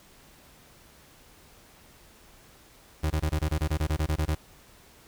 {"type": "tone bursts", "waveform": "35% pulse", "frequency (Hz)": 77.5, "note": "D#2", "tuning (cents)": -6, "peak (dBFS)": -22, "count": 14, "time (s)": [3.03, 4.351], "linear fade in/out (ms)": 10, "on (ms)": 73, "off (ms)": 23, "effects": ["pink hiss -55 dBFS RMS until 5.07 s"]}